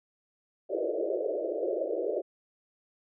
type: band-pass noise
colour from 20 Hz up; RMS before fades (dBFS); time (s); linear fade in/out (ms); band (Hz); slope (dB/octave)
white; -31; 0.69-2.22; 20; 330 to 630; 96
effects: none